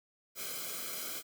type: noise with comb filter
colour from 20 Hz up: white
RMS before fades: -40 dBFS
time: 0.35-1.23 s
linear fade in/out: 50 ms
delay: 1.1 ms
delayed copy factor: -0.85
effects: none